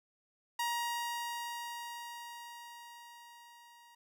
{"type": "tone with level ramp", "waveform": "sawtooth", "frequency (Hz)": 946, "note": "A#5", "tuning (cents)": 25, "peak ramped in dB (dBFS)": [-28, -54], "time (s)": [0.59, 3.95], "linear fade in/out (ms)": 5, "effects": []}